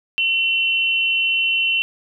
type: tone pair together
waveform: sine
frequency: 2721 / 3035 Hz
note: F7 / F#7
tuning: -46 / +43 cents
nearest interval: major second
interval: 189 cents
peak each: -17 / -22 dBFS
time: 0.18-1.82 s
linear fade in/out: 0 ms
effects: none